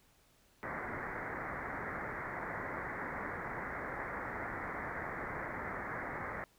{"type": "low-pass noise", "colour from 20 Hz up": "white", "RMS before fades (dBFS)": -41, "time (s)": [0.63, 6.44], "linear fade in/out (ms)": 0, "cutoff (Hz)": 2100, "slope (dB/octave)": 96, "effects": ["pink hiss -68 dBFS RMS until 6.58 s"]}